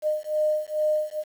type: beating tone pair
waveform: sine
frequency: 610 / 612.3 Hz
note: D#5 / D#5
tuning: -34 / -28 cents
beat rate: 2.3 Hz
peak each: -25 dBFS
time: 0.02-1.24 s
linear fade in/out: 50 ms
effects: 8-bit